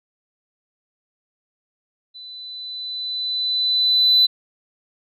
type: tone with level ramp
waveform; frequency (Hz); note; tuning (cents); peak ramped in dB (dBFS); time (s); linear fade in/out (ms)
sine; 4000; B7; +21; -36 to -9; 2.14-4.27; 20
effects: tanh soft clip ceiling -7 dBFS